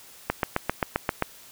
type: click train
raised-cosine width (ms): 0.5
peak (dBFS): -7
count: 8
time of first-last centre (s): 0.3-1.223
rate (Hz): 7.58
effects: white hiss -49 dBFS RMS until 1.51 s